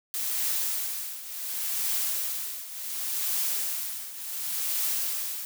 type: noise with tremolo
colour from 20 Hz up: blue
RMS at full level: -27 dBFS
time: 0.14-5.45 s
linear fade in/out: 0 ms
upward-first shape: triangle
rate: 0.69 Hz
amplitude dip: 80%
effects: none